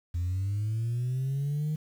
sine linear sweep, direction up, 84.2 to 155.56 Hz, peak -25 dBFS, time 0.14-1.76 s, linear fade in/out 10 ms, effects tanh soft clip ceiling -25 dBFS + 9-bit

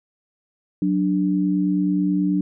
sine tone pair together, 185 / 294.3 Hz, F#3 / D4, 0 / +4 cents, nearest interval minor sixth, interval 804 cents, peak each -20 dBFS, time 0.82-2.41 s, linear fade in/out 2 ms, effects none

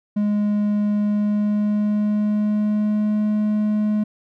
triangle tone with pitch glide, 207.7 to 211.5 Hz, G#3 to G#3, 0 to +32 cents, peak -15 dBFS, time 0.16-4.04 s, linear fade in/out 10 ms, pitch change +32 cents, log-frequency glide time 1.01-3.22 s, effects none

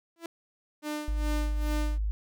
sawtooth tone with exponential growth, 334.2 Hz, E4, 24 cents sharp, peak -29 dBFS, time 0.16-0.26 s, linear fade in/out 2 ms, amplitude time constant 21 ms
sawtooth tone with tremolo, 300.2 Hz, D4, 38 cents sharp, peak -27 dBFS, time 0.82-1.99 s, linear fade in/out 50 ms, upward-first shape sine, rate 2.4 Hz, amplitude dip 80%
sine tone, 52 Hz, G#1, 3 cents sharp, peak -26 dBFS, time 1.08-2.11 s, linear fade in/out 0 ms
effects none

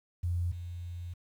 sine tone pair in turn, 87.31 / 87.31 Hz, F2 / F2, 0 / 0 cents, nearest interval unison, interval 0 cents, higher neither, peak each -28 / -37 dBFS, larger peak first, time 0.23-0.52 / 0.52-1.14 s, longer second, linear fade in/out 10 ms, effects 10-bit

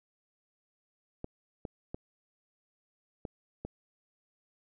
clicks, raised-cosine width 2 ms, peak -24 dBFS, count 5, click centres 1.244 / 1.652 / 1.945 / 3.252 / 3.65 s, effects none

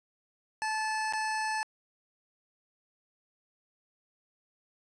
25% pulse tone with dropouts, 870 Hz, A5, 20 cents flat, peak -26 dBFS, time 0.62-1.63 s, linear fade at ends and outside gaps 0 ms, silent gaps 1.125-1.135 s, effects resampled to 22050 Hz

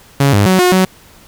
sawtooth tone with pitch steps, 139.4 / 101.5 / 186.7 / 361.2 / 186.9 Hz, C#3 / G#2 / F#3 / F#4 / F#3, +10 / -39 / +16 / -42 / +18 cents, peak -4 dBFS, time 0.2-0.85 s, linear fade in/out 5 ms, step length 130 ms, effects pink hiss -43 dBFS RMS until 1.27 s

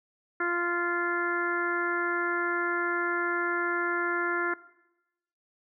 harmonic tone, 347.5 Hz, F4, 9 cents flat, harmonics 1 / 2 / 3 / 4 / 5 / 6, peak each -31 / -39 / -36 / -29 / -33 / -40 dBFS, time 0.4-4.54 s, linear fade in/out 5 ms, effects noise-tail reverb RT60 0.9 s tail -17 dB re dry

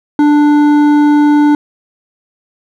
sine tone with hard clipping, 294.9 Hz, D4, 7 cents sharp, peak -7 dBFS, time 0.19-1.55 s, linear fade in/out 2 ms, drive 9 dB, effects none

